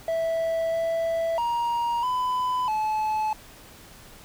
triangle tone with pitch steps, 657 / 661 / 943 / 1003 / 863 Hz, E5 / E5 / A#5 / B5 / A5, -6 / +5 / +20 / +26 / -34 cents, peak -21 dBFS, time 0.08-3.33 s, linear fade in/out 2 ms, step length 650 ms, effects pink hiss -48 dBFS RMS until 4.24 s

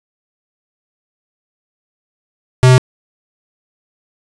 square tone, 127.9 Hz, C3, 39 cents flat, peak -5 dBFS, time 2.63-2.78 s, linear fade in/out 0 ms, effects resampled to 22050 Hz + 7-bit

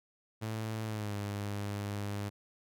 sawtooth tone with pitch glide, 109.9 to 101.95 Hz, A2 to G#2, -2 to -32 cents, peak -31 dBFS, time 0.41-2.3 s, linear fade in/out 20 ms, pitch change -130 cents, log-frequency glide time 0.86-1.15 s, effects none

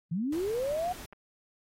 sine linear sweep, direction up, 151.3 to 740 Hz, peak -28 dBFS, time 0.11-0.93 s, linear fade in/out 10 ms
pink noise, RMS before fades -46 dBFS, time 0.32-1.06 s, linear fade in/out 5 ms
clicks, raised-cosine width 0.5 ms, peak -34 dBFS, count 2, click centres 1.126 / 1.131 s
effects AAC 48 kbps

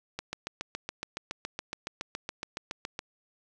click train, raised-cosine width 0.2 ms, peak -17 dBFS, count 21, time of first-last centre 0.19-2.991 s, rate 7.14 Hz, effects none

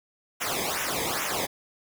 pink noise with flanger, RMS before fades -29 dBFS, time 0.4-1.47 s, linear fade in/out 20 ms, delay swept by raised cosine 0.22 to 0.72 ms, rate 2.4 Hz, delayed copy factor -0.95, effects none

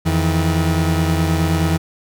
30% pulse tone pair together, 84.92 / 160.3 Hz, F2 / E3, -48 / -48 cents, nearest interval major seventh, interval 1100 cents, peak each -15 dBFS, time 0.05-1.78 s, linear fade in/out 20 ms, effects none

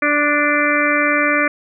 harmonic tone, 293.7 Hz, D4, in tune, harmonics 1 / 2 / 4 / 5 / 6 / 7 / 8, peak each -21 / -21 / -21 / -21 / -21 / -21 / -21 dBFS, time 0.02-1.48 s, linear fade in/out 5 ms, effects none

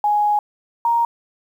sine tone pair in turn, 833 / 935 Hz, G#5 / A#5, +5 / +5 cents, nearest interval major second, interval 200 cents, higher second, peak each -14 dBFS, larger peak neither, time 0.04-0.39 / 0.85-1.05 s, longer first, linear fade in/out 2 ms, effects 8-bit

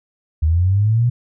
sine linear sweep, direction up, 75 to 123.47 Hz, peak -12 dBFS, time 0.42-1.1 s, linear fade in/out 10 ms, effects none

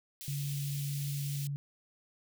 white high-pass noise, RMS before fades -44 dBFS, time 0.21-1.47 s, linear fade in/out 0 ms, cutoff 2400 Hz, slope 24 dB/octave
sine tone, 142 Hz, C#3, 42 cents sharp, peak -33 dBFS, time 0.28-1.56 s, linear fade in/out 0 ms
effects none

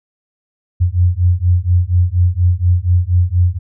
sine beating tone pair, 87 / 91.2 Hz, F2 / F#2, -6 / -24 cents, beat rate 4.2 Hz, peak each -13 dBFS, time 0.8-3.59 s, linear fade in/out 20 ms, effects none

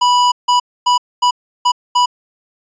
square tone bursts at uneven times, 983 Hz, B5, 8 cents flat, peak -10 dBFS, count 6, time 0.01-0.32 / 0.48-0.6 / 0.86-0.98 / 1.22-1.31 / 1.65-1.72 / 1.95-2.06 s, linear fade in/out 10 ms, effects resampled to 16000 Hz

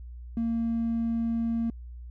triangle tone, 230 Hz, A#3, 23 cents flat, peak -22 dBFS, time 0.37-1.7 s, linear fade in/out 2 ms, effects tanh soft clip ceiling -21 dBFS + added 60 Hz sine -39 dBFS peak until 2.1 s

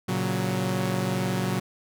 sawtooth chord, F# major, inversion first, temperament equal, 116.54 / 138.59 / 185 Hz, A#2 / C#3 / F#3, 0 / 0 / 0 cents, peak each -26 / -27 / -23 dBFS, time 0.08-1.6 s, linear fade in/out 10 ms, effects none

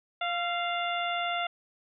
harmonic tone with a mistuned harmonic, 698.5 Hz, F5, in tune, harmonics 1 / 2 / 3 / 4 / 5, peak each -31 / -34 / -36 / -37 / -38 dBFS, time 0.21-1.47 s, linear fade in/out 5 ms, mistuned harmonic 2, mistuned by -30 cents, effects none

